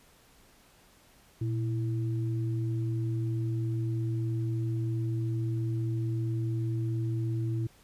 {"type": "tone pair together", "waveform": "sine", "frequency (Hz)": [117.55, 329.6], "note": ["A#2", "E4"], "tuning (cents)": [15, 0], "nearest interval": "octave + tritone", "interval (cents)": 1785, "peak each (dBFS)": [-28, -37], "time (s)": [1.41, 7.67], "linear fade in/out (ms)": 5, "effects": ["pink hiss -60 dBFS RMS until 7.83 s", "resampled to 32000 Hz"]}